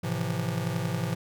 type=chord; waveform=square; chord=F major seventh; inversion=first; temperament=just; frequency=109.13 / 130.96 / 163.7 / 174.61 Hz; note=A2 / C3 / E3 / F3; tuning=-14 / +2 / -12 / 0 cents; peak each=-34 dBFS; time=0.03-1.15 s; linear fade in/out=10 ms; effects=none